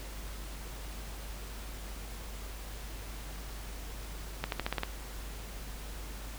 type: accelerating click train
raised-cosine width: 0.3 ms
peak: -15 dBFS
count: 7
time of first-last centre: 4.44-4.834 s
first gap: 82 ms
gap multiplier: 0.91
effects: added 50 Hz sine -41 dBFS peak until 6.38 s + pink hiss -47 dBFS RMS until 6.38 s